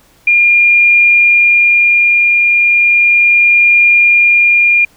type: tone with tremolo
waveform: sine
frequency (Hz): 2410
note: D7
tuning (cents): +44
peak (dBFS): -4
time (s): 0.27-4.85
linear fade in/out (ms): 5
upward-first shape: triangle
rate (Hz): 0.35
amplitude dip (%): 25
effects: pink hiss -48 dBFS RMS until 4.96 s